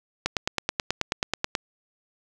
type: click train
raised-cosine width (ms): 0.2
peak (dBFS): -6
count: 13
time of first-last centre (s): 0.26-1.552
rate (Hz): 9.29
effects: none